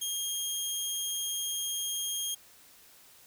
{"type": "tone", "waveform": "15% pulse", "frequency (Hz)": 3237, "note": "G#7", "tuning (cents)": -45, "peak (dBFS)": -24, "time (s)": [0.01, 2.35], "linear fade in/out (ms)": 10, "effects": ["white hiss -57 dBFS RMS until 3.26 s"]}